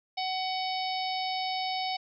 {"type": "harmonic tone", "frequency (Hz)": 750, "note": "F#5", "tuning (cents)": 23, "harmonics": [1, 3, 4, 5, 6, 7], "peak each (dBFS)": [-31, -38, -41, -39, -41, -39], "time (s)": [0.17, 1.97], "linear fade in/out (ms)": 10, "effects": []}